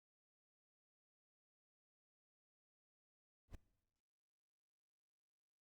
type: noise with exponential growth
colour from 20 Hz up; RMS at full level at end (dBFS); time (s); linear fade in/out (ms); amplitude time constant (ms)
brown; -44; 3.48-3.55; 1; 15
effects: noise-tail reverb RT60 1.0 s tail -19 dB re dry + Opus 48 kbps